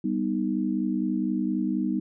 sine chord, G augmented, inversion none, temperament equal, 196 / 246.9 / 311.1 Hz, G3 / B3 / D#4, 0 / 0 / 0 cents, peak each -28 dBFS, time 0.04-2 s, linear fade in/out 5 ms, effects none

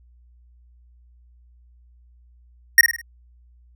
square tone with echo, 1864.7 Hz, A#6, in tune, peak -7 dBFS, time 2.78-2.81 s, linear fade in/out 2 ms, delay 51 ms, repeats 4, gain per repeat -7 dB, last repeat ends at 3.014 s, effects added 60 Hz sine -50 dBFS peak until 3.75 s

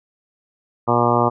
harmonic tone, 119.6 Hz, A#2, 45 cents sharp, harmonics 1 / 2 / 3 / 4 / 5 / 6 / 7 / 8 / 9 / 10, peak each -23 / -23 / -23 / -23 / -23 / -23 / -23 / -23 / -23 / -23 dBFS, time 0.87-1.3 s, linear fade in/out 20 ms, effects none

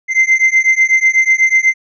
triangle beating tone pair, 2075 / 2083.1 Hz, C7 / C7, -15 / -8 cents, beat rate 8.1 Hz, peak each -10 dBFS, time 0.08-1.74 s, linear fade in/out 50 ms, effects resampled to 16000 Hz

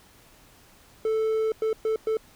triangle tone bursts at uneven times, 440 Hz, A4, in tune, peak -20 dBFS, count 4, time 1.05-1.52 / 1.62-1.73 / 1.85-1.96 / 2.07-2.17 s, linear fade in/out 2 ms, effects pink hiss -55 dBFS RMS until 2.35 s

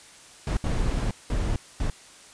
brown noise bursts at uneven times, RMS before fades -25 dBFS, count 4, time 0.47-0.57 / 0.64-1.11 / 1.3-1.56 / 1.8-1.9 s, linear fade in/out 2 ms, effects white hiss -49 dBFS RMS until 2.33 s + resampled to 22050 Hz

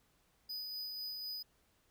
square tone with tremolo, 4978 Hz, D#8, in tune, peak -40 dBFS, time 0.49-1.43 s, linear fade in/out 10 ms, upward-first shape sine, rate 4 Hz, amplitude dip 25%, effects pink hiss -73 dBFS RMS until 1.9 s

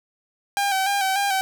sawtooth tone with vibrato, 784 Hz, G5, in tune, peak -16 dBFS, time 0.57-1.41 s, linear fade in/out 0 ms, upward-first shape square, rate 3.4 Hz, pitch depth 40 cents each way, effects none

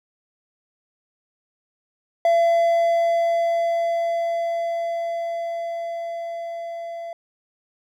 triangle tone with level ramp, 676 Hz, E5, 43 cents sharp, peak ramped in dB -12 to -28 dBFS, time 2.25-7.13 s, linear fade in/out 2 ms, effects none

